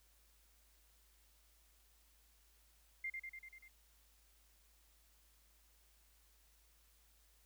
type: tone with echo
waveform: sine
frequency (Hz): 2100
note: C7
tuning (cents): +6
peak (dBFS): -39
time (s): 3.04-3.1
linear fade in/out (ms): 5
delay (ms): 97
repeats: 6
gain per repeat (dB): -3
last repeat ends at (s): 3.682
effects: added 53 Hz sine -70 dBFS peak until 7.45 s + white hiss -72 dBFS RMS until 7.45 s